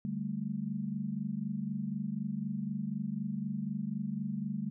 sine chord, D suspended fourth, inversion none, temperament equal, 146.83 / 196 / 220 Hz, D3 / G3 / A3, 0 / 0 / 0 cents, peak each -40 / -36 / -37 dBFS, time 0.05-4.7 s, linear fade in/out 0 ms, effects none

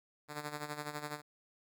5% pulse tone with tremolo, 148.6 Hz, D3, 21 cents sharp, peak -26 dBFS, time 0.28-1.22 s, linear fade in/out 50 ms, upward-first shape sine, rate 12 Hz, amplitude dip 70%, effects none

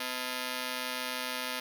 5% pulse ring-modulated tone, 380.2 Hz, F#4, 47 cents sharp, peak -19 dBFS, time 0-1.6 s, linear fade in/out 5 ms, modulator 127 Hz, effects none

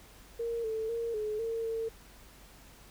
sine tone with pitch steps, 464.9 / 442 / 463.4 / 426.4 / 455.3 / 451.6 Hz, A#4 / A4 / A#4 / G#4 / A#4 / A4, -5 / +8 / -10 / +46 / -41 / +45 cents, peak -31 dBFS, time 0.39-1.89 s, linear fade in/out 10 ms, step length 250 ms, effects added 48 Hz sine -57 dBFS peak until 2.9 s + pink hiss -56 dBFS RMS until 2.9 s

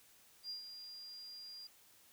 sine tone with ADSR envelope, 4800 Hz, D8, 37 cents sharp, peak -40 dBFS, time 0.43-1.67 s, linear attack 66 ms, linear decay 120 ms, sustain -8 dB, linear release 3 ms, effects white hiss -65 dBFS RMS until 2.12 s

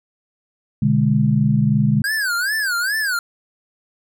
sine chord, G# diminished, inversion first, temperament equal, 123.47 / 146.83 / 207.7 Hz, B2 / D3 / G#3, 0 / 0 / 0 cents, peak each -19 / -17 / -17 dBFS, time 0.82-2.02 s, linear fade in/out 5 ms
square tone with vibrato, 1568 Hz, G6, in tune, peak -19 dBFS, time 2.04-3.19 s, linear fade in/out 2 ms, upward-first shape sine, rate 2.4 Hz, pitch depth 210 cents each way
effects none

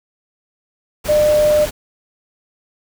sine tone in noise, 602 Hz, D5, 43 cents sharp, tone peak -10 dBFS, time 1.08-1.66 s, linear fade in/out 20 ms, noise pink, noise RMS -26 dBFS, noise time 1.04-1.71 s, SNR +13 dB, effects none

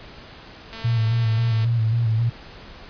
click train, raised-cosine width 0.2 ms, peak -20 dBFS, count 207, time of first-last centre 0.73-1.646 s, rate 225 Hz
sine tone with vibrato, 114.1 Hz, A#2, 37 cents flat, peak -17 dBFS, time 0.84-2.3 s, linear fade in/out 10 ms, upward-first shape square, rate 3.7 Hz, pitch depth 47 cents each way
effects pink hiss -42 dBFS RMS until 2.89 s + resampled to 11025 Hz

